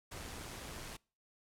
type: noise with amplitude modulation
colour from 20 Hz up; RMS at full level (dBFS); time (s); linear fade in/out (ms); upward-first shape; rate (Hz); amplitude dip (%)
pink; -45; 0.11-0.97; 10; sine; 114; 30
effects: noise-tail reverb RT60 0.4 s tail -26 dB re dry + low-pass 12000 Hz 12 dB/octave